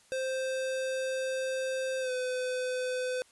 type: tone with pitch glide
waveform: square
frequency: 523.3 to 506.1 Hz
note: C5 to B4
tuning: 0 to +42 cents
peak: -31 dBFS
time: 0.12-3.22 s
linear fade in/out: 0 ms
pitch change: -58 cents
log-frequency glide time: 2-2.11 s
effects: white hiss -62 dBFS RMS until 3.31 s + resampled to 24000 Hz